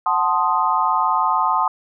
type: chord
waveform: sine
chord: F# diminished seventh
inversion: none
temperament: equal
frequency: 740 / 880 / 1046.5 / 1244.5 Hz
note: F#5 / A5 / C6 / Eb6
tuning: 0 / 0 / 0 / 0 cents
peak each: -24 / -20 / -20 / -21 dBFS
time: 0.06-1.68 s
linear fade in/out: 2 ms
effects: none